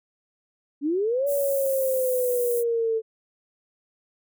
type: linear two-way sweep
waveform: sine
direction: up then down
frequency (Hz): 271.6 to 571 to 442.2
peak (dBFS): -21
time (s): 0.81-3.02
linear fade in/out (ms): 50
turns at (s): 1.27
type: high-pass noise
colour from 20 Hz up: white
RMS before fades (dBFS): -33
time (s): 1.26-2.64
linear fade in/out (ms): 50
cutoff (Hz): 8800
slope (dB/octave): 24
effects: none